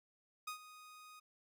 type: tone with ADSR envelope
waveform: sawtooth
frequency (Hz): 1244.5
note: D#6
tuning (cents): 0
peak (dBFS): -36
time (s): 0.47-1.2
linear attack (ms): 8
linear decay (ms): 100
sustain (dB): -15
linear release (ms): 11
effects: none